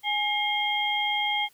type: tone cluster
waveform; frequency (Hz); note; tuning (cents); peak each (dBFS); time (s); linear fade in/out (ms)
sine; 831 / 2135 / 3219; G#5 / C7 / G7; +1 / +34 / +45; -28; 0.03-1.49; 50
effects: white hiss -61 dBFS RMS until 1.53 s